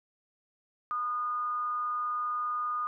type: tone with frequency modulation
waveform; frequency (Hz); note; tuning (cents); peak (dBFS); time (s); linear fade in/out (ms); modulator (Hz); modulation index
sine; 1225; D#6; -27; -29; 0.91-2.87; 0; 225; 0.23
effects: none